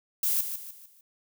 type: noise with echo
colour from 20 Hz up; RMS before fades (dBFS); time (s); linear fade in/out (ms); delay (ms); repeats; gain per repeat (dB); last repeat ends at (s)
violet; -26; 0.23-0.41; 2; 150; 4; -8; 1.01
effects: none